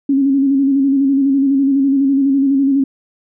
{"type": "tone with vibrato", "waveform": "sine", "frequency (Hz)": 274, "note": "C#4", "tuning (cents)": -20, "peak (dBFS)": -10, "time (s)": [0.09, 2.84], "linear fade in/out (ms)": 5, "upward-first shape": "square", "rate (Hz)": 12, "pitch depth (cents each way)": 38, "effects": []}